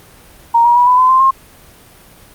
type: tone with pitch steps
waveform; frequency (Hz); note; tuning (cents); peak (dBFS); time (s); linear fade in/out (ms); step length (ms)
sine; 932.3 / 953.5 / 975.3 / 997.5 / 1020.2 / 1043.5 / 1067.2; A#5 / A#5 / B5 / B5 / C6 / C6 / C6; 0 / +39 / -22 / +17 / -44 / -5 / +34; -6; 0.54-1.31; 10; 110
effects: pink hiss -42 dBFS RMS until 2.34 s + Opus 32 kbps